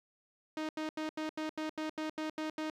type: tone bursts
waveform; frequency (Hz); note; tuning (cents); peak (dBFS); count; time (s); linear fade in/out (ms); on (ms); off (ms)
sawtooth; 311.1; D#4; 0; -31; 11; 0.57-2.7; 2; 120; 81
effects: low-pass 5000 Hz 12 dB/octave + 12-bit